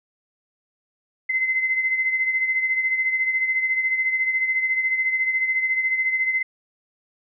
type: beating tone pair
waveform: sine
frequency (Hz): 2056 / 2070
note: C7 / C7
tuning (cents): -31 / -19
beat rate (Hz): 14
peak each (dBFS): -20 / -28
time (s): 1.29-6.43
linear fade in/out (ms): 10
effects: none